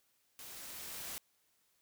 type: noise with level ramp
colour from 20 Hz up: white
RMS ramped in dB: -50 to -43 dBFS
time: 0.39-1.18 s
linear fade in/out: 0 ms
effects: white hiss -75 dBFS RMS until 1.81 s